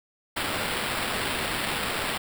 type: noise with sample-and-hold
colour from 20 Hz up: white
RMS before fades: -29 dBFS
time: 0.36-2.18 s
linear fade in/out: 10 ms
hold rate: 6300 Hz
effects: none